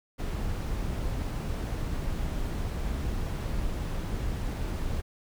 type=noise; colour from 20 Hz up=brown; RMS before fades=-31 dBFS; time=0.18-5.02 s; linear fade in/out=20 ms; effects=none